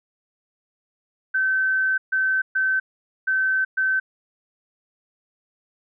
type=tone bursts at uneven times; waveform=sine; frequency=1537 Hz; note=G6; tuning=35 cents flat; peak=-18 dBFS; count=5; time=1.34-1.98 / 2.12-2.42 / 2.55-2.8 / 3.27-3.65 / 3.77-4 s; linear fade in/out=10 ms; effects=none